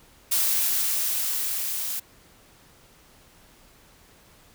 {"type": "noise with level ramp", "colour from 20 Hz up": "blue", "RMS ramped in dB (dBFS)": [-22, -30], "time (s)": [0.31, 2], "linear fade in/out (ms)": 10, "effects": ["pink hiss -55 dBFS RMS until 4.54 s"]}